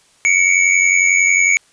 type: tone pair together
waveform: square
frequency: 2202 / 2293 Hz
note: C#7 / D7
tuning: -12 / -42 cents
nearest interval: minor second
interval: 70 cents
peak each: -14 dBFS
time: 0.25-1.57 s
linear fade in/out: 0 ms
effects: white hiss -53 dBFS RMS until 1.72 s + resampled to 22050 Hz